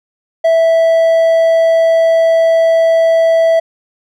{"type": "tone", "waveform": "triangle", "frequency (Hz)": 657, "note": "E5", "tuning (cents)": -6, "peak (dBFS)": -5, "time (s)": [0.44, 3.6], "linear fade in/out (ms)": 10, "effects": []}